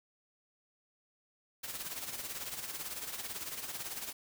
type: noise with tremolo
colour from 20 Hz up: white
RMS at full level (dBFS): -39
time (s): 1.63-4.13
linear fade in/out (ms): 10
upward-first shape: sine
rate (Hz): 18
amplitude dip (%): 60
effects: none